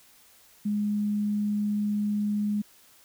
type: tone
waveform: sine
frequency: 207.7 Hz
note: G#3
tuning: in tune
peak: -24 dBFS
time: 0.65-2.62 s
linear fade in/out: 10 ms
effects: white hiss -57 dBFS RMS until 3.04 s